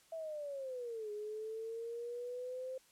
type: linear two-way sweep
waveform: sine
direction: down then up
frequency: 661 to 415.3 to 522 Hz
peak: -40 dBFS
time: 0.12-2.78 s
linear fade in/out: 5 ms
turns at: 1.11 s
effects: white hiss -67 dBFS RMS until 2.91 s + low-pass 11000 Hz 12 dB/octave